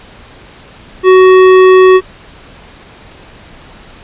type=tone with hard clipping; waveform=sine; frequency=373.1 Hz; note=F#4; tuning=14 cents sharp; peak=-3 dBFS; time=1.03-2.01 s; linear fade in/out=50 ms; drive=14 dB; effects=pink hiss -36 dBFS RMS until 4.03 s + resampled to 8000 Hz